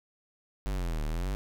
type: exponential two-way sweep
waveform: square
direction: down then up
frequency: 51.2 to 36.71 to 51.2 Hz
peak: -30 dBFS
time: 0.66-1.35 s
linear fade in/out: 0 ms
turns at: 1.04 s
effects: none